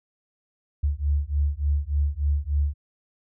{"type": "beating tone pair", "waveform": "sine", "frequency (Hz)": [70.8, 74.2], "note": ["C#2", "D2"], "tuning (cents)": [37, 18], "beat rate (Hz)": 3.4, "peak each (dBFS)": -24, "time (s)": [0.83, 2.74], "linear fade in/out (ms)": 10, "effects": []}